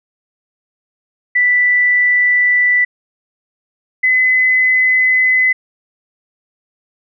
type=tone pair in turn; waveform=sine; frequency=1976 / 2023 Hz; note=B6 / B6; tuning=0 / +41 cents; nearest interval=unison; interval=41 cents; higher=second; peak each=-9 dBFS; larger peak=neither; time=1.35-2.85 / 4.03-5.53 s; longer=neither; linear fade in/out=10 ms; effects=none